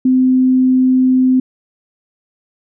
sine tone, 257.3 Hz, C4, 29 cents flat, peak -8 dBFS, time 0.05-1.4 s, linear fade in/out 5 ms, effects none

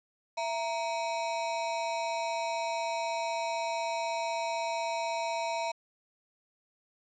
square ring-modulated tone, 799 Hz, G5, 33 cents sharp, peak -28 dBFS, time 0.37-5.72 s, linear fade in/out 10 ms, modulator 132 Hz, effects resampled to 16000 Hz + 9-bit

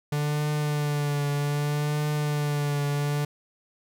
45% pulse tone with vibrato, 146.83 Hz, D3, in tune, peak -24 dBFS, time 0.12-3.25 s, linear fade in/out 5 ms, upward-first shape triangle, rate 0.64 Hz, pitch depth 37 cents each way, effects none

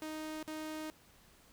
sawtooth tone with dropouts, 311.1 Hz, D#4, in tune, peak -36 dBFS, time 0.02-0.9 s, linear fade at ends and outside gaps 0 ms, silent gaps 0.428-0.478 s, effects pink hiss -63 dBFS RMS until 1.52 s

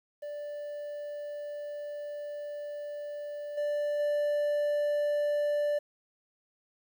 triangle tone with level steps, 587.3 Hz, D5, in tune, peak -34 / -26 / -24 dBFS, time 0.22-5.79 s, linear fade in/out 10 ms, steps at 3.57 / 3.99 s, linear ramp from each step 10 ms, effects 10-bit

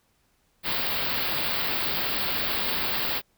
white band-stop noise, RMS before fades -27 dBFS, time 0.63-3.22 s, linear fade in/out 50 ms, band 4900 to 15000 Hz, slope 96 dB/octave, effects pink hiss -68 dBFS RMS until 3.37 s

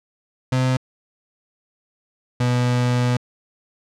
35% pulse tone pair in turn, 128.8 / 123.24 Hz, C3 / B2, -27 / -3 cents, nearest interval minor second, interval 76 cents, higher first, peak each -15 / -15 dBFS, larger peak neither, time 0.52-0.77 / 2.4-3.17 s, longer second, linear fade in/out 5 ms, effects low-pass 7000 Hz 12 dB/octave

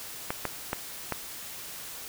clicks, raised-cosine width 0.5 ms, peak -13 dBFS, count 4, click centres 0.305 / 0.453 / 0.731 / 1.123 s, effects white hiss -41 dBFS RMS until 2.08 s

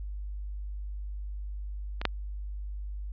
clicks, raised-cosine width 0.3 ms, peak -18 / -8 dBFS, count 2, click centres 2.015 / 2.053 s, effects added 50 Hz sine -34 dBFS peak until 3.12 s + resampled to 11025 Hz

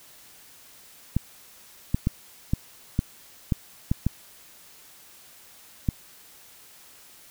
clicks, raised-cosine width 5 ms, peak -9 dBFS, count 9, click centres 1.166 / 1.945 / 2.071 / 2.535 / 2.991 / 3.522 / 3.915 / 4.066 / 5.888 s, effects white hiss -51 dBFS RMS until 7.3 s

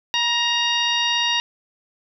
harmonic tone with a mistuned harmonic, 937 Hz, A#5, 9 cents sharp, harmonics 1 / 2 / 3 / 4 / 5 / 6, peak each -26 / -26 / -22 / -23 / -32 / -32 dBFS, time 0.14-1.4 s, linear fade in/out 0 ms, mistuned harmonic 1, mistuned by +36 cents, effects none

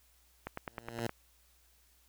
click train, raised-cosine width 0.5 ms, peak -23 dBFS, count 7, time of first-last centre 0.47-1.094 s, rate 9.62 Hz
10% pulse tone with exponential growth, 116.54 Hz, A#2, in tune, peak -23 dBFS, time 0.66-1.07 s, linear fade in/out 5 ms, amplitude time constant 87 ms
effects added 60 Hz sine -68 dBFS peak until 2.08 s + white hiss -68 dBFS RMS until 2.08 s

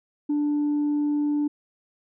sine tone, 294 Hz, D4, 2 cents sharp, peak -19 dBFS, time 0.29-1.48 s, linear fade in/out 10 ms, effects tanh soft clip ceiling -19 dBFS

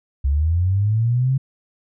sine linear sweep, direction up, 66 to 135.9 Hz, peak -15 dBFS, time 0.24-1.38 s, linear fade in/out 10 ms, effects none

